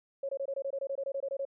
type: tone bursts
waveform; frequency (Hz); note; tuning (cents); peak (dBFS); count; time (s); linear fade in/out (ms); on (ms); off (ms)
sine; 549; C#5; -17; -31; 15; 0.23-1.452; 5; 60; 23
effects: none